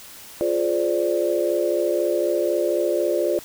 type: chord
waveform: sine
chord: D half-diminished seventh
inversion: first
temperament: equal with one note detuned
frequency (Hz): 349.2 / 423.3 / 523.3 / 587.3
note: F4 / Ab4 / C5 / D5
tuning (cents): 0 / +33 / 0 / 0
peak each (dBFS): -23 / -27 / -25 / -23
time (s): 0.41-3.39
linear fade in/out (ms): 0
effects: white hiss -42 dBFS RMS until 3.44 s